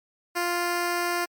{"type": "tone", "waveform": "10% pulse", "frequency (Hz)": 349.2, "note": "F4", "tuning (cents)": 0, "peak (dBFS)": -16, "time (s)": [0.35, 1.26], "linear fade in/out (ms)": 20, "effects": ["MP3 96 kbps"]}